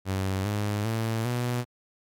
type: tone with pitch steps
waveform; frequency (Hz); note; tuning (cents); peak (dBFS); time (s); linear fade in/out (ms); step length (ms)
sawtooth; 95.7 / 103.76 / 112.5 / 121.98; G2 / G#2 / A2 / B2; -41 / -1 / +39 / -21; -22; 0.05-1.65; 50; 400
effects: AAC 64 kbps